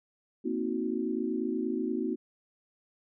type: chord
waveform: sine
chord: C half-diminished seventh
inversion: third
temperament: equal with one note detuned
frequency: 233.1 / 261.6 / 317.8 / 370 Hz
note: Bb3 / C4 / Eb4 / Gb4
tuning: 0 / 0 / +37 / 0 cents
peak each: -34 dBFS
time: 0.44-2.16 s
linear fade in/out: 20 ms
effects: none